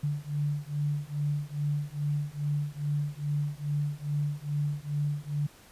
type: beating tone pair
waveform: sine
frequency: 145.2 / 147.6 Hz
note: D3 / D3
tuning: -19 / +9 cents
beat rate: 2.4 Hz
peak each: -31 dBFS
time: 0.03-5.47 s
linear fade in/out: 10 ms
effects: pink hiss -55 dBFS RMS until 5.71 s + resampled to 32000 Hz